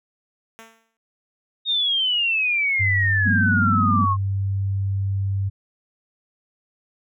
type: tone with exponential decay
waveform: 5% pulse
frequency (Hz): 225.3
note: A3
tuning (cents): +41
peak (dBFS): -27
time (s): 0.59-0.97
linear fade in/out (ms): 0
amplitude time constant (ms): 82
type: exponential sweep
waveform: sine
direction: down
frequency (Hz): 3732 to 1066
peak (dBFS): -18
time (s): 1.65-4.17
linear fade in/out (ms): 50
type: tone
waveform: sine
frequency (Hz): 97.9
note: G2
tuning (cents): -2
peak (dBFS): -20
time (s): 2.79-5.5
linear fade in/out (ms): 20
type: tone with vibrato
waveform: sine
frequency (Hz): 211.9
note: G#3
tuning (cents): +35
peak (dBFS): -20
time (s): 3.25-4.06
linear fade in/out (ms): 20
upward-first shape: square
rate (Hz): 19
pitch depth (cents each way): 200
effects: none